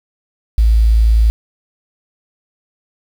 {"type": "tone with quantisation", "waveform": "sine", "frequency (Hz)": 55.3, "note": "A1", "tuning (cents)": 9, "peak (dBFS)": -7, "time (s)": [0.58, 1.3], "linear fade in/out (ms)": 0, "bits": 6, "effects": []}